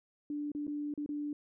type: tone with dropouts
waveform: sine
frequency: 293.7 Hz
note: D4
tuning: in tune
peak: -34 dBFS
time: 0.3-1.33 s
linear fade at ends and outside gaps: 2 ms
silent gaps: 0.518-0.549 / 0.669-0.678 / 0.939-0.976 / 1.062-1.09 s
effects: none